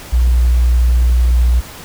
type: tone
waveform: sine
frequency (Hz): 60.5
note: B1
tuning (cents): -35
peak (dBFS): -7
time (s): 0.12-1.61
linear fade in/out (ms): 20
effects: tanh soft clip ceiling -4 dBFS + pink hiss -33 dBFS RMS until 1.84 s